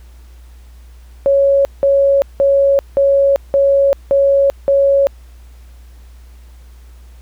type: tone bursts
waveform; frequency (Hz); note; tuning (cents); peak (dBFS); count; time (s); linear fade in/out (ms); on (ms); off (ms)
sine; 554.4; C#5; 0; -8; 7; 1.26-5.07; 0; 390; 180
effects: added 60 Hz sine -36 dBFS peak until 7.21 s + pink hiss -52 dBFS RMS until 7.21 s